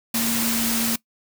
sine tone in noise, 229.8 Hz, A#3, 25 cents flat, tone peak -24 dBFS, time 0.14-0.96 s, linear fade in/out 5 ms, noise white, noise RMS -24 dBFS, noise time 0.14-0.96 s, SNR -3 dB, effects noise-tail reverb RT60 0.1 s tail -21 dB re dry

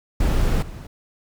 brown noise with level steps, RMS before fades -19 / -34 dBFS, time 0.2-0.87 s, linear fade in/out 5 ms, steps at 0.62 s, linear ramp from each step 5 ms, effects none

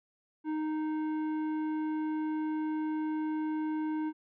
sine tone with tanh clipping, 310 Hz, D#4, 6 cents flat, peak -32 dBFS, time 0.44-4.13 s, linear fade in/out 50 ms, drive 11 dB, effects none

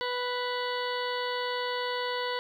harmonic tone with a mistuned harmonic, 493.9 Hz, B4, in tune, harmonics 1 / 2 / 3 / 4 / 6 / 7 / 8 / 9, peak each -33 / -34 / -39 / -38 / -40 / -44 / -44 / -41 dBFS, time 0.01-2.39 s, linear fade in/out 0 ms, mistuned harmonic 8, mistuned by -39 cents, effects 10-bit

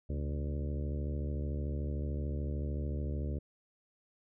harmonic tone with a mistuned harmonic, 73.5 Hz, D2, 2 cents sharp, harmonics 1 / 2 / 3 / 4 / 5 / 6 / 7 / 8, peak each -34 / -40 / -44 / -46 / -48 / -50 / -51 / -52 dBFS, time 0.09-3.39 s, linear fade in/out 10 ms, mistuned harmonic 2, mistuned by -100 cents, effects none

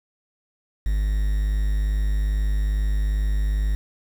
triangle tone with quantisation, 51.2 Hz, G#1, 24 cents flat, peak -17 dBFS, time 0.86-3.75 s, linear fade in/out 0 ms, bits 7, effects none

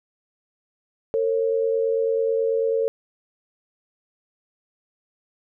sine tone pair together, 453.8 / 543 Hz, A#4 / C#5, -47 / -36 cents, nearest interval minor third, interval 311 cents, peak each -20 / -25 dBFS, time 1.14-2.88 s, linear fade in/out 0 ms, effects none

